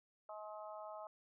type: harmonic tone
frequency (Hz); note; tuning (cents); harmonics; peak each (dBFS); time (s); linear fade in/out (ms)
212.1; G#3; +37; 3 / 4 / 5 / 6; -49 / -52 / -55 / -55; 0.29-1.07; 2
effects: none